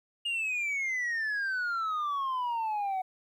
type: exponential sweep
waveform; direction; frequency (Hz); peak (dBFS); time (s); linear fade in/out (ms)
sine; down; 2855 to 740; -26; 0.25-3.02; 10
effects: tanh soft clip ceiling -28 dBFS + 11-bit